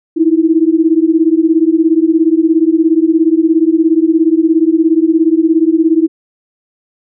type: beating tone pair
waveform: sine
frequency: 315.4 / 332.4 Hz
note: D#4 / E4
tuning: +24 / +15 cents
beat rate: 17 Hz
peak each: -10 dBFS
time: 0.16-6.08 s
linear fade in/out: 20 ms
effects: none